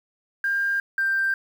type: tone pair in turn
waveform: sine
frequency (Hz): 1599 / 1575.2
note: G6 / G6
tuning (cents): +34 / +8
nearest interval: unison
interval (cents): 26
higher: first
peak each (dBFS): -20 / -19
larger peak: second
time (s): 0.44-0.8 / 0.98-1.34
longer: neither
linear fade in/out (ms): 2
effects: tanh soft clip ceiling -15 dBFS + 8-bit